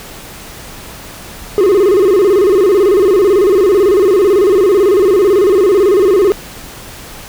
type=tone with vibrato; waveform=triangle; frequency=387.2 Hz; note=G4; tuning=21 cents flat; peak=-4 dBFS; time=1.58-6.32 s; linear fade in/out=0 ms; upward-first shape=square; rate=18 Hz; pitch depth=120 cents each way; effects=pink hiss -31 dBFS RMS until 7.28 s

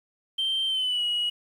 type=tone with pitch glide; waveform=sine; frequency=3136 to 2909 Hz; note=G7 to F#7; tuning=0 to -30 cents; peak=-22 dBFS; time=0.38-1.3 s; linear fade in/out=10 ms; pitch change=-130 cents; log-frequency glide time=0.67-1.03 s; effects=tanh soft clip ceiling -21 dBFS + 9-bit

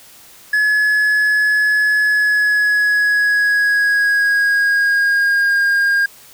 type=tone with pitch glide; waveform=triangle; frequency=1700 to 1616.7 Hz; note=G#6 to G#6; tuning=+40 to -47 cents; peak=-10 dBFS; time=0.53-6.06 s; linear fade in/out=5 ms; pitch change=-87 cents; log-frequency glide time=2.03-5.6 s; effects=white hiss -43 dBFS RMS until 6.33 s

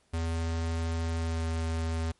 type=tone with pitch glide; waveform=square; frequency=82.41 to 81.56 Hz; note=E2 to E2; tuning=0 to -18 cents; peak=-29 dBFS; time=0.13-2.12 s; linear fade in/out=10 ms; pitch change=-18 cents; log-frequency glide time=1.18-1.41 s; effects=pink hiss -68 dBFS RMS until 2.19 s + MP3 48 kbps

